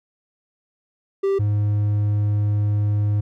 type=tone pair in turn; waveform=triangle; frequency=392 / 103.83 Hz; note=G4 / G#2; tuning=0 / 0 cents; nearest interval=octave + major seventh; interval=2300 cents; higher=first; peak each=-15 dBFS; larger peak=neither; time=1.23-1.39 / 1.39-3.21 s; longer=second; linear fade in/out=10 ms; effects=none